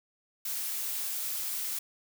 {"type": "noise", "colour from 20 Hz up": "blue", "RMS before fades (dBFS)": -34, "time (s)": [0.45, 1.79], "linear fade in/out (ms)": 5, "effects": []}